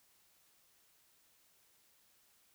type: silence
effects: white hiss -70 dBFS RMS until 2.54 s